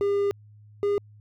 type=tone pair in turn; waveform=triangle; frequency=402.6 / 406.8 Hz; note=G4 / G#4; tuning=+46 / -36 cents; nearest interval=unison; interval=18 cents; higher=second; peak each=-19 dBFS; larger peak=neither; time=0.01-0.31 / 0.83-0.98 s; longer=first; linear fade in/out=0 ms; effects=added 105 Hz sine -48 dBFS peak until 1.2 s